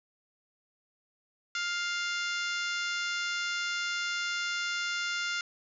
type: harmonic tone with a mistuned harmonic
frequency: 700 Hz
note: F5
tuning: 4 cents sharp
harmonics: 2 / 3 / 4 / 5 / 6 / 7 / 8 / 9 / 10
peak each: -33 / -37 / -39 / -41 / -43 / -44 / -45 / -46 / -47 dBFS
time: 1.55-5.41 s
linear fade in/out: 2 ms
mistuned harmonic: 8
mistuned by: -42 cents
effects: none